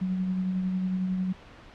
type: tone with tremolo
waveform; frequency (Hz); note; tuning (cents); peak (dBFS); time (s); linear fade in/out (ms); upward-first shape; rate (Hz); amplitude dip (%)
sine; 185.6; F#3; +6; -24; 0.01-1.33; 10; sine; 11; 30
effects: pink hiss -49 dBFS RMS until 1.74 s + low-pass 3000 Hz 12 dB/octave